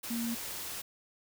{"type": "tone in noise", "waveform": "sine", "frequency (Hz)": 233.1, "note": "A#3", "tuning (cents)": 0, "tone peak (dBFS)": -32, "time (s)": [0.1, 0.35], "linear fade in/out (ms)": 10, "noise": "white", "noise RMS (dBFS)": -40, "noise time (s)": [0.03, 0.82], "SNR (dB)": 5, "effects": []}